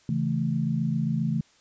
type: chord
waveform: sine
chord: A major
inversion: first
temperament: just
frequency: 137.5 / 165 / 220 Hz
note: C#3 / E3 / A3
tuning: -14 / +2 / 0 cents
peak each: -28 / -27 / -28 dBFS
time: 0.09-1.41 s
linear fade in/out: 2 ms
effects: white hiss -60 dBFS RMS until 1.6 s + resampled to 16000 Hz